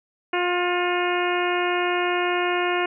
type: harmonic tone with a mistuned harmonic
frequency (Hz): 354.9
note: F4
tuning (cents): +28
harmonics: 1 / 2 / 3 / 4 / 5 / 6 / 7 / 8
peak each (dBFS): -24 / -27 / -29 / -30 / -31 / -32 / -32 / -33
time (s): 0.33-2.86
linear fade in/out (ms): 5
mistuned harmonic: 6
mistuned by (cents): +24
effects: none